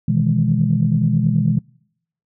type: chord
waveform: sine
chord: E major seventh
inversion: second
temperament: equal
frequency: 123.47 / 155.56 / 164.81 / 207.7 Hz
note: B2 / D#3 / E3 / G#3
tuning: 0 / 0 / 0 / 0 cents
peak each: -19 dBFS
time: 0.08-1.59 s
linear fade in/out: 5 ms
effects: noise-tail reverb RT60 0.7 s tail -26 dB re dry + tanh soft clip ceiling -3 dBFS